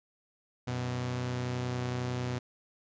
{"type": "tone pair together", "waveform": "sawtooth", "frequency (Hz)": [93.1, 124.27], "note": ["F#2", "B2"], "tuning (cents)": [11, 11], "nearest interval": "perfect fourth", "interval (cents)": 500, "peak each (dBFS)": [-37, -28], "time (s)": [0.67, 2.39], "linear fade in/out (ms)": 10, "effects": ["resampled to 16000 Hz"]}